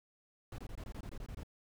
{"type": "noise bursts", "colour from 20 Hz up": "brown", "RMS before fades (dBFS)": -44, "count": 11, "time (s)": [0.52, 1.433], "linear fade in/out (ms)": 2, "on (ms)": 63, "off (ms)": 22, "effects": []}